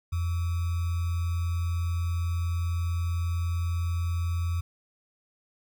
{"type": "tone with sample-and-hold", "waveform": "sine", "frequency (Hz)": 85.5, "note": "F2", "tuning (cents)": -36, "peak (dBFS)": -25, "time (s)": [0.12, 4.61], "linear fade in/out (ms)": 10, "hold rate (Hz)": 1225, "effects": []}